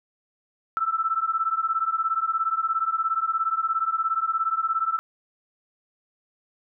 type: beating tone pair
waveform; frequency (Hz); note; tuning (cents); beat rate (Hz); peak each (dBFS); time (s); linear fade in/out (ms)
sine; 1315 / 1332; E6 / E6; -5 / +18; 17; -25; 0.77-4.99; 0
effects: none